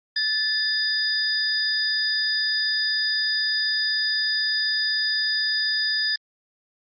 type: tone cluster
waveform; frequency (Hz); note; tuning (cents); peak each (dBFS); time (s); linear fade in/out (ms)
sine; 1745 / 3608 / 4932; A6 / A7 / D#8; -15 / +43 / -16; -25 / -32 / -23; 0.16-6.16; 5
effects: Opus 32 kbps